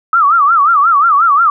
sine tone with vibrato, 1244.5 Hz, D#6, in tune, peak -6 dBFS, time 0.13-1.5 s, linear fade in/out 2 ms, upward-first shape sine, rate 5.6 Hz, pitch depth 190 cents each way, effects none

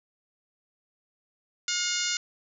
harmonic tone, 715 Hz, F5, 41 cents sharp, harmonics 2 / 3 / 4 / 5 / 6 / 7 / 8 / 9 / 10, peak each -35 / -35 / -35 / -35 / -35 / -35 / -35 / -35 / -35 dBFS, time 1.68-2.17 s, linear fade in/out 2 ms, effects none

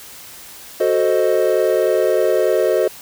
triangle chord, F# diminished seventh, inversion none, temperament equal, 370 / 440 / 523.3 / 622.3 Hz, F#4 / A4 / C5 / Eb5, 0 / 0 / 0 / 0 cents, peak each -17 dBFS, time 0.8-2.88 s, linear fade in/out 5 ms, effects white hiss -38 dBFS RMS until 3.01 s

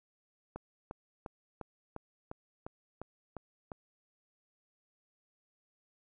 click train, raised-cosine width 1 ms, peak -27 dBFS, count 10, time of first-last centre 0.56-3.718 s, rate 2.85 Hz, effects none

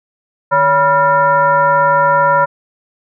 sine tone with frequency modulation, 975 Hz, B5, 23 cents flat, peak -8 dBFS, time 0.51-2.46 s, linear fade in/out 20 ms, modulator 411 Hz, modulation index 1.1, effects none

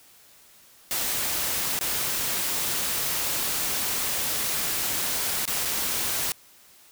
white noise with dropouts, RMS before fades -27 dBFS, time 0.91-6.32 s, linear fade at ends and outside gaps 0 ms, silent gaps 1.79-1.811 / 5.454-5.477 / 5.651-5.655 s, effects white hiss -54 dBFS RMS until 6.91 s

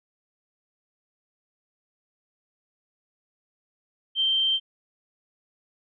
sine tone, 3136 Hz, G7, in tune, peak -20 dBFS, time 4.15-4.6 s, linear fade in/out 50 ms, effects none

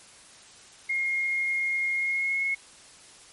sine tone with pitch glide, 2141 to 2175 Hz, C7 to C#7, +39 to -33 cents, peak -24 dBFS, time 0.89-2.55 s, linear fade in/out 10 ms, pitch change +28 cents, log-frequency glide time 1.94-2.42 s, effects white hiss -51 dBFS RMS until 3.32 s + MP3 48 kbps

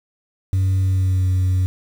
sine tone with pitch glide, 95 to 92.62 Hz, F#2 to F#2, +46 to +2 cents, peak -12 dBFS, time 0.53-1.66 s, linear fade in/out 0 ms, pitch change -44 cents, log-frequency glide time 0.82-1.27 s, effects tanh soft clip ceiling -14 dBFS + 7-bit

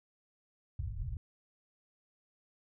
white low-pass noise, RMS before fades -38 dBFS, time 0.79-1.17 s, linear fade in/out 2 ms, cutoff 120 Hz, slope 48 dB/octave, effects none

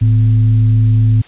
sine tone with frequency modulation, 110 Hz, A2, in tune, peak -7 dBFS, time 0.01-1.22 s, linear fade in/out 10 ms, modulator 144 Hz, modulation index 0.31, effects white hiss -41 dBFS RMS until 1.27 s + resampled to 8000 Hz

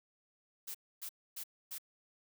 blue noise bursts, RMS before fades -43 dBFS, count 4, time 0.67-1.784 s, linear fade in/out 10 ms, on 76 ms, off 270 ms, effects none

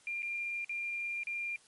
sine tone with dropouts, 2394 Hz, D7, 33 cents sharp, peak -34 dBFS, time 0.07-1.56 s, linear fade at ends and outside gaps 1 ms, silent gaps 0.222-0.229 / 0.646-0.694 / 1.234-1.27 s, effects white hiss -63 dBFS RMS until 1.67 s + MP3 48 kbps

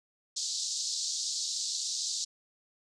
pink band-pass noise, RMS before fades -34 dBFS, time 0.36-2.25 s, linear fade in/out 10 ms, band 4000 to 7600 Hz, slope 48 dB/octave, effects none

